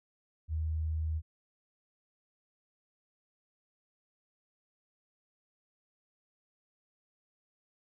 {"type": "tone", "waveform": "sine", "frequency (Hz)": 79, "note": "D#2", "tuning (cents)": 27, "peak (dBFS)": -30, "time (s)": [0.48, 1.22], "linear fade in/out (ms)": 50, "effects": []}